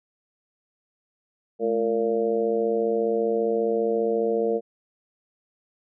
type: harmonic tone with a mistuned harmonic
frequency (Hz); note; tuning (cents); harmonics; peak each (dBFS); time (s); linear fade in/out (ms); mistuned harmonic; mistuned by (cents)
114.8; A#2; -26; 2 / 3 / 4 / 5 / 6; -31 / -31 / -22 / -30 / -33; 1.59-4.61; 50; 2; -110
effects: none